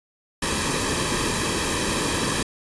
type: noise with comb filter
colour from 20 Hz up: pink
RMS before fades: -24 dBFS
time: 0.42-2.43 s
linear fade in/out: 5 ms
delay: 1.4 ms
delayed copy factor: -0.65
effects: resampled to 24000 Hz